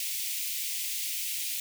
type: high-pass noise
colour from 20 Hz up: white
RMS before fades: -33 dBFS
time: 0-1.6 s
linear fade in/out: 2 ms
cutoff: 2100 Hz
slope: 48 dB/octave
effects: none